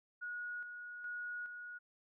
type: tone with tremolo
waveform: sine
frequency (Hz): 1452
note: F#6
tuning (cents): -33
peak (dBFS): -40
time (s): 0.21-1.79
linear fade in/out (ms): 20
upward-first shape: square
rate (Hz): 1.2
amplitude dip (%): 45
effects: none